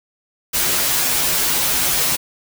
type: noise with comb filter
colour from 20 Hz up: white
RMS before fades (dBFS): -18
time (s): 0.53-2.17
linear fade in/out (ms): 20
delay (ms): 10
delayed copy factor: -0.9
effects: none